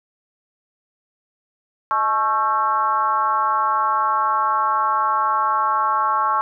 sine tone with frequency modulation, 1100 Hz, C#6, 14 cents flat, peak -16 dBFS, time 1.91-6.41 s, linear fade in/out 0 ms, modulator 238 Hz, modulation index 1.1, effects none

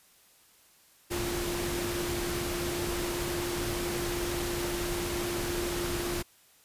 sine tone in noise, 349.2 Hz, F4, in tune, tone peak -33 dBFS, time 1.1-6.23 s, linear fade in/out 20 ms, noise pink, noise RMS -34 dBFS, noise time 1.1-6.23 s, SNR -2 dB, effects white hiss -61 dBFS RMS until 6.64 s + resampled to 32000 Hz

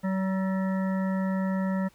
harmonic tone with a mistuned harmonic, 190 Hz, F#3, 46 cents sharp, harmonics 1 / 3 / 5 / 7 / 9 / 10, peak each -25 / -35 / -39 / -42 / -44 / -45 dBFS, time 0.03-1.89 s, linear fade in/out 20 ms, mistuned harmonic 9, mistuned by +44 cents, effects pink hiss -61 dBFS RMS until 1.94 s

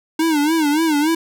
square tone with vibrato, 308.3 Hz, D#4, 16 cents flat, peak -15 dBFS, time 0.19-1.15 s, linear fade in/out 5 ms, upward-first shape sine, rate 3.5 Hz, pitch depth 120 cents each way, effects none

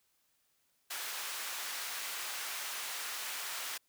pink high-pass noise, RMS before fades -40 dBFS, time 0.9-3.78 s, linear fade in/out 10 ms, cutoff 1200 Hz, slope 12 dB/octave, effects white hiss -75 dBFS RMS until 3.88 s

